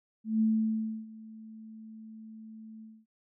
sine tone with ADSR envelope, 220 Hz, A3, in tune, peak -22 dBFS, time 0.24-3.06 s, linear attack 170 ms, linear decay 650 ms, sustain -22 dB, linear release 240 ms, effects none

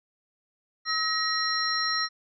sine tone cluster, 1289 / 1887 / 4110 / 5560 Hz, E6 / A#6 / C8 / F8, -39 / +21 / -32 / -9 cents, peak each -30 dBFS, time 0.85-2.09 s, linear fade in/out 50 ms, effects none

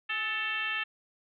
sine tone with frequency modulation, 2217 Hz, C#7, in tune, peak -29 dBFS, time 0.09-0.84 s, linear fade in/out 10 ms, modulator 459 Hz, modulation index 1.9, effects none

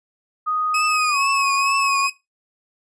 sine tone with pitch glide, 1244.5 to 1102.3 Hz, D#6 to C#6, 0 to -10 cents, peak -19 dBFS, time 0.46-2.08 s, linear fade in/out 20 ms, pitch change -210 cents, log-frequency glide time 1.08-1.17 s
sawtooth tone with vibrato, 2546 Hz, D#7, 39 cents sharp, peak -17 dBFS, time 0.74-2.1 s, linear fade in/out 5 ms, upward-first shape triangle, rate 2.2 Hz, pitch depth 73 cents each way
effects noise-tail reverb RT60 0.2 s tail -17 dB re dry + resampled to 22050 Hz

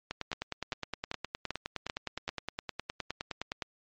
two click trains, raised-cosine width 0.2 ms, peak -16 / -15 dBFS, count 35 / 6, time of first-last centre 0.11-3.622 / 0.33-2.291 s, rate 9.68 / 2.55 Hz, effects low-pass 5000 Hz 12 dB/octave + MP3 48 kbps

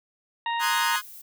harmonic tone, 932.3 Hz, A#5, in tune, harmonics 1 / 2 / 3 / 4, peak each -26 / -32 / -36 / -38 dBFS, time 0.46-0.96 s, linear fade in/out 2 ms
sawtooth chord, Ab dominant seventh, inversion first, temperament equal, 1046.5 / 1244.5 / 1480 / 1661.2 Hz, C6 / Eb6 / Gb6 / Ab6, 0 / 0 / 0 / 0 cents, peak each -26 dBFS, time 0.59-1.02 s, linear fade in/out 50 ms
violet noise, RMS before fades -44 dBFS, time 0.87-1.22 s, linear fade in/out 10 ms
effects none

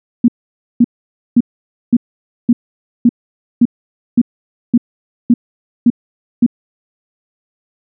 sine tone bursts, 238.7 Hz, A#3, 41 cents sharp, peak -4 dBFS, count 12, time 0.24-6.464 s, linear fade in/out 5 ms, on 42 ms, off 520 ms, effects none

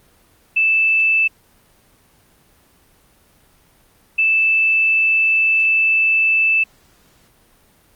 sine tone bursts at uneven times, 2637 Hz, E7, in tune, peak -12 dBFS, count 2, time 0.56-1.28 / 4.18-6.64 s, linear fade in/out 10 ms, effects pink hiss -54 dBFS RMS until 7.95 s + Opus 32 kbps

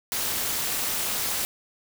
white noise with amplitude modulation, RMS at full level -24 dBFS, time 0.12-1.45 s, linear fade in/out 0 ms, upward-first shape sine, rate 268 Hz, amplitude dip 80%, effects none

